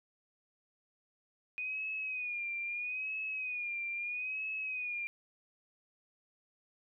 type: tone with vibrato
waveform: sine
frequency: 2475 Hz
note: D#7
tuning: 10 cents flat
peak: -35 dBFS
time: 1.58-5.07 s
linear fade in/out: 0 ms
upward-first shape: sine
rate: 0.77 Hz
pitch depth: 74 cents each way
effects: none